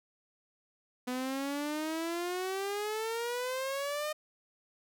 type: exponential sweep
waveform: sawtooth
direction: up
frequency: 247.9 to 615 Hz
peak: -29 dBFS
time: 1.07-4.13 s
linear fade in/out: 10 ms
effects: none